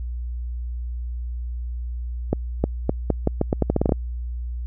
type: accelerating click train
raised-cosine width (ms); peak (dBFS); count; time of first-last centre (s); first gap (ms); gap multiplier
2; -5; 14; 2.33-3.922; 310; 0.82
effects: added 60 Hz sine -26 dBFS peak until 4.66 s